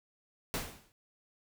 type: noise with exponential decay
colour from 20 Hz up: pink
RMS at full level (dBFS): -32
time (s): 0.54-0.92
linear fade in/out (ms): 0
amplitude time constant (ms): 82
effects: none